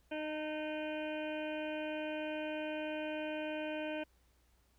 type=harmonic tone with a mistuned harmonic; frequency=307.2 Hz; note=D#4; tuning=22 cents flat; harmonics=1 / 2 / 3 / 5 / 6 / 7 / 8 / 9 / 10; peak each=-41 / -40 / -49 / -48 / -58 / -59 / -48 / -54 / -53 dBFS; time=0.11-4.04 s; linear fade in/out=10 ms; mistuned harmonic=3; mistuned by=-16 cents; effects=added 60 Hz sine -70 dBFS peak until 4.78 s + pink hiss -74 dBFS RMS until 4.78 s